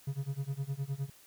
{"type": "tone with tremolo", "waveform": "triangle", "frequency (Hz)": 138, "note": "C#3", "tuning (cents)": -7, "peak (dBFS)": -28, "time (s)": [0.07, 1.1], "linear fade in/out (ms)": 5, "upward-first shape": "sine", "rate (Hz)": 9.7, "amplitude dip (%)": 95, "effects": ["white hiss -59 dBFS RMS until 1.26 s"]}